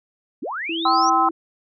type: linear sweep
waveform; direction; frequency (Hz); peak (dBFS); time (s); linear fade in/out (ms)
sine; up; 186.2 to 5950; -25; 0.42-1.1; 10
type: tone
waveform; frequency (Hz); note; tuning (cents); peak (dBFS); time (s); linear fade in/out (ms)
sine; 329.6; E4; 0; -25; 0.69-1.31; 5
type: harmonic tone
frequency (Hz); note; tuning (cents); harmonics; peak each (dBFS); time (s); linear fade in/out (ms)
259.1; C4; -17; 3 / 4 / 5; -19 / -19 / -19; 0.85-1.29; 5
effects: none